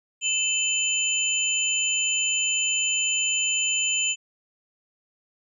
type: tone cluster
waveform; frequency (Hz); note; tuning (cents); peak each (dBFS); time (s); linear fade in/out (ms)
sine; 2628 / 3042 / 7060; E7 / F#7 / A8; -6 / +47 / +5; -26; 0.21-4.16; 50
effects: none